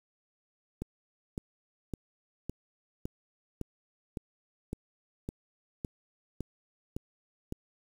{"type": "click train", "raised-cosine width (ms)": 3, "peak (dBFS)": -22, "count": 13, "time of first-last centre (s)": [0.82, 7.524], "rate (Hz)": 1.79, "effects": ["8-bit"]}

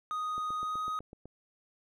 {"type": "tone with pitch glide", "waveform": "triangle", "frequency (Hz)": [1244.5, 1253.9], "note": ["D#6", "D#6"], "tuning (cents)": [0, 13], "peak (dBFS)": -30, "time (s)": [0.11, 0.99], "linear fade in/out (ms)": 0, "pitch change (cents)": 13, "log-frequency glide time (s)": [0.56, 0.82]}
{"type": "click train", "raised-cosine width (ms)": 2, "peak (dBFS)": -34, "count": 8, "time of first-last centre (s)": [0.38, 1.256], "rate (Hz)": 7.99}
{"effects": []}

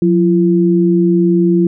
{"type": "tone pair together", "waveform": "sine", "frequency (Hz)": [180, 339.8], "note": ["F#3", "F4"], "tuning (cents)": [-47, -47], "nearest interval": "major seventh", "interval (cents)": 1100, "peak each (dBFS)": -11, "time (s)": [0.02, 1.67], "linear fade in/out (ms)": 2, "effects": []}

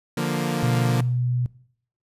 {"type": "chord", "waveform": "sawtooth", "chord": "Bb major", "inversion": "first", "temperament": "equal", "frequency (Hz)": [146.83, 174.61, 233.1], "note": ["D3", "F3", "Bb3"], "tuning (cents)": [0, 0, 0], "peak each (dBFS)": -23, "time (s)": [0.17, 1.01], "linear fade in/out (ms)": 5}
{"type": "tone", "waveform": "sine", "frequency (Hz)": 123.47, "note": "B2", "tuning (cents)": 0, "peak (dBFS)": -20, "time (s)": [0.63, 1.46], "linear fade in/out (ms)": 0}
{"effects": ["noise-tail reverb RT60 0.6 s tail -20 dB re dry", "resampled to 32000 Hz"]}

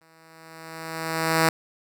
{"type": "tone with exponential growth", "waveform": "5% pulse", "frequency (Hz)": 161.9, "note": "E3", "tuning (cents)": -31, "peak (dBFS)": -5, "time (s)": [0.01, 1.49], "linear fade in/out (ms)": 2, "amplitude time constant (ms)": 320, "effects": []}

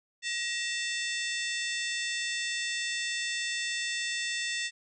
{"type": "harmonic tone with a mistuned harmonic", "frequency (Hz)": 890, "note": "A5", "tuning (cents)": 20, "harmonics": [2, 3, 4, 5, 6, 7, 8, 9], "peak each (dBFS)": [-34, -37, -37, -43, -41, -44, -44, -43], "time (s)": [0.22, 4.71], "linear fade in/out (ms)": 50, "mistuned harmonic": 2, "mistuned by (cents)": 110, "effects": []}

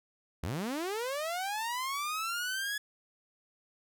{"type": "linear sweep", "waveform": "sawtooth", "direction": "up", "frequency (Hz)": [65.9, 1700], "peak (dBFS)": -29, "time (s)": [0.43, 2.78], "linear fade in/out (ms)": 5, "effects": []}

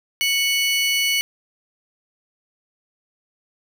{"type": "tone pair together", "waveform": "35% pulse", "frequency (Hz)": [2217, 2959], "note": ["C#7", "F#7"], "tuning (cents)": [0, -1], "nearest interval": "perfect fourth", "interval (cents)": 499, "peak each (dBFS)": -19, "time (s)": [0.21, 1.21], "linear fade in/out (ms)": 0, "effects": []}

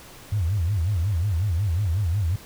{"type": "tone with vibrato", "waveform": "sine", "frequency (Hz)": 92.5, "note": "F#2", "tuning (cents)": 0, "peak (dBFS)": -20, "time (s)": [0.32, 2.36], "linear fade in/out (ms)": 5, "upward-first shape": "sine", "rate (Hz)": 5.5, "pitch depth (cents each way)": 250, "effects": ["pink hiss -45 dBFS RMS until 2.45 s"]}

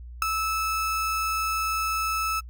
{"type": "tone with ADSR envelope", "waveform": "35% pulse", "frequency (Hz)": 1307, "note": "E6", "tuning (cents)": -15, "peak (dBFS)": -14, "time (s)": [0.22, 2.41], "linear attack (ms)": 3, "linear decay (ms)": 4, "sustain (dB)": -9, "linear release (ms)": 22, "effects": ["noise-tail reverb RT60 0.1 s tail -26 dB re dry", "added 60 Hz sine -38 dBFS peak until 2.49 s"]}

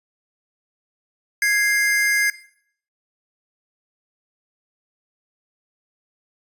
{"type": "tone pair together", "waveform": "square", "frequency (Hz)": [1657.6, 2099], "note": ["G#6", "C7"], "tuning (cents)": [-4, 5], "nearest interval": "major third", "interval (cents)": 409, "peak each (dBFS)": -20, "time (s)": [1.42, 2.3], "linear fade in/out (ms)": 2, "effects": ["noise-tail reverb RT60 0.6 s tail -17 dB re dry", "resampled to 32000 Hz"]}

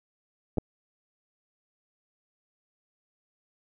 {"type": "clicks", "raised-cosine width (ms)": 2, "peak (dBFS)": [-24, -11], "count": 2, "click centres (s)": [0.573, 0.583], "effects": []}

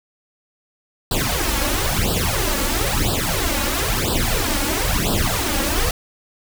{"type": "noise with flanger", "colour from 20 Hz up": "pink", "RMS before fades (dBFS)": -20, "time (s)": [1.11, 5.91], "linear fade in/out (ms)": 2, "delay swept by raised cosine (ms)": [0.23, 3.63], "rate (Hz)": 1, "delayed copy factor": 1, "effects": []}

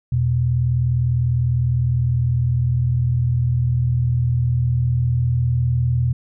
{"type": "tone pair together", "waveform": "sine", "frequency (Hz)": [82.7, 122.6], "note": ["E2", "B2"], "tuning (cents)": [6, -12], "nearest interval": "perfect fifth", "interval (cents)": 682, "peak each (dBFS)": [-23, -16], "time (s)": [0.12, 6.13], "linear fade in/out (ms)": 5, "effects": []}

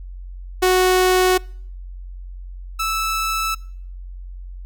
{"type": "tone pair in turn", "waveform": "sawtooth", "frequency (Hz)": [368.9, 1313.1], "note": ["F#4", "E6"], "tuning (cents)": [-5, -7], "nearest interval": "octave + minor seventh", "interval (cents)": 2198, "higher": "second", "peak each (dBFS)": [-9, -16], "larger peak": "first", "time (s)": [[0.62, 1.38], [2.79, 3.55]], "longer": "neither", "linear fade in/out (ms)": 10, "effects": ["noise-tail reverb RT60 0.6 s tail -26 dB re dry", "added 45 Hz sine -31 dBFS peak until 4.65 s"]}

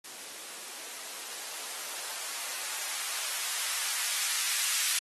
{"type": "noise with band-pass filter sweep", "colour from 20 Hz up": "violet", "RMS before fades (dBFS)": -35, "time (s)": [0.04, 4.99], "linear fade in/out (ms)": 5, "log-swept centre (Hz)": [260, 1900], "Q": 0.79, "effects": ["AAC 32 kbps"]}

